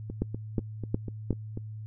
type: two click trains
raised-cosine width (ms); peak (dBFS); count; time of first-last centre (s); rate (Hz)
3; -22 / -13; 7 / 4; 0.1-1.574 / 0.22-1.307; 4.07 / 2.76
effects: noise-tail reverb RT60 0.1 s tail -24 dB re dry + added 108 Hz sine -37 dBFS peak until 1.86 s